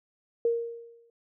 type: tone with exponential decay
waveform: sine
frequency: 466.2 Hz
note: A#4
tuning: in tune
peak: -20 dBFS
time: 0.45-1.1 s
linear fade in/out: 2 ms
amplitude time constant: 140 ms
effects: none